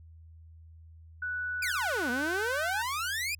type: tone with pitch glide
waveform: sine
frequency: 1480 to 1525.1 Hz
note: F#6 to G6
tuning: 0 to -48 cents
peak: -31 dBFS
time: 1.22-2.82 s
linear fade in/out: 5 ms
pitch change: +52 cents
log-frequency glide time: 2.04-2.27 s
type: exponential two-way sweep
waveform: sawtooth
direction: down then up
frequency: 2531 to 233.1 to 2531 Hz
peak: -27 dBFS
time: 1.62-3.35 s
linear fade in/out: 5 ms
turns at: 2.1 s
effects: added 81 Hz sine -49 dBFS peak until 3.39 s